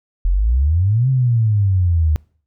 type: exponential two-way sweep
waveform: sine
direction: up then down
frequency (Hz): 41 to 134.4 to 75.2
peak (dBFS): -12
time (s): 0.25-2.16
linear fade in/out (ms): 0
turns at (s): 1.09
effects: noise-tail reverb RT60 0.5 s tail -25 dB re dry